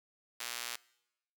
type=tone with high-pass filter; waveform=sawtooth; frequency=120 Hz; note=B2; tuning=49 cents flat; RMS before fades=-41 dBFS; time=0.4-0.76 s; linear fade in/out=5 ms; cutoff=2000 Hz; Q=0.53; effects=noise-tail reverb RT60 0.9 s tail -23 dB re dry